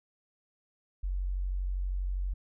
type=tone; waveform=sine; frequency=46.25 Hz; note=F#1; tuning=in tune; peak=-29 dBFS; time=1.03-2.34 s; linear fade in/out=10 ms; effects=none